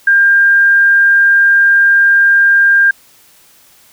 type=tone; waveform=sine; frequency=1600 Hz; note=G6; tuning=35 cents sharp; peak=-5 dBFS; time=0.07-2.91 s; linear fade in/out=5 ms; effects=white hiss -46 dBFS RMS until 3.92 s